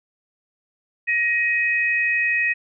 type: tone pair together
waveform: sine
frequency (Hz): 1888 / 2520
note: A#6 / D#7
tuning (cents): +22 / +21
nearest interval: perfect fourth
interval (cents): 499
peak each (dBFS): -20 / -21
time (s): 1.07-2.54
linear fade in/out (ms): 20
effects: none